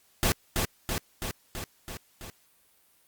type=noise with echo; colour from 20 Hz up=pink; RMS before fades=-24 dBFS; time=0.23-0.32 s; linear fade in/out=0 ms; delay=330 ms; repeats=6; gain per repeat=-3 dB; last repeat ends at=2.3 s; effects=white hiss -64 dBFS RMS until 3.07 s + Opus 48 kbps